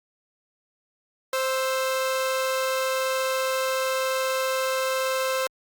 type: tone pair together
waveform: sawtooth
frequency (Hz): 523.8 / 1320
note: C5 / E6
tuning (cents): +2 / +2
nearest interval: octave + major third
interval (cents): 1600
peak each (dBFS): -20 / -28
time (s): 1.33-5.47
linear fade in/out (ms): 2
effects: Opus 48 kbps